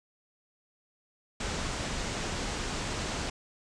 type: low-pass noise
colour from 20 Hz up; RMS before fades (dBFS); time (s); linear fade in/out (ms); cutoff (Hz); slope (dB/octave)
pink; -34; 1.4-3.3; 5; 8300; 48
effects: none